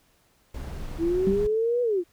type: noise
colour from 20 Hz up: brown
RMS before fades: -34 dBFS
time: 0.54-1.47 s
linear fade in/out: 5 ms
type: linear two-way sweep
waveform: sine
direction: up then down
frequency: 324.6 to 493.9 to 329.4 Hz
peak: -21 dBFS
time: 0.98-2.04 s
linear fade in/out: 50 ms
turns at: 1.82 s
type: tone with exponential decay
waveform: sine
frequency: 194.4 Hz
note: G3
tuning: 14 cents flat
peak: -18 dBFS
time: 1.27-1.55 s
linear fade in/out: 0 ms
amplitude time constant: 59 ms
effects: pink hiss -64 dBFS RMS until 2.12 s